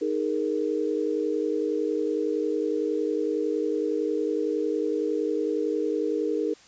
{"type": "chord", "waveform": "sine", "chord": "D# suspended fourth", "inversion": "none", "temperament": "equal", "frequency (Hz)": [311.1, 415.3, 466.2], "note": ["D#4", "G#4", "A#4"], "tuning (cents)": [0, 0, 0], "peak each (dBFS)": -28, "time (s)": [0.01, 6.54], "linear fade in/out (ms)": 10, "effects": ["white hiss -53 dBFS RMS until 6.67 s", "resampled to 16000 Hz"]}